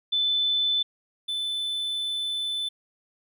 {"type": "tone pair in turn", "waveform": ["sine", "triangle"], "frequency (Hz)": [3514, 3514], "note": ["A7", "A7"], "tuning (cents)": [-3, -3], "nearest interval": "unison", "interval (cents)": 0, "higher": "neither", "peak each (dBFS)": [-21, -25], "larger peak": "first", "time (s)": [[0.12, 0.83], [1.28, 2.69]], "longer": "second", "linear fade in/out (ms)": 10, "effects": []}